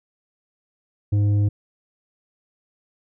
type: tone with tanh clipping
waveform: sine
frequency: 102.7 Hz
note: G#2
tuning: 19 cents flat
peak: -17 dBFS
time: 1.12-1.49 s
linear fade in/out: 10 ms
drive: 7 dB
effects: none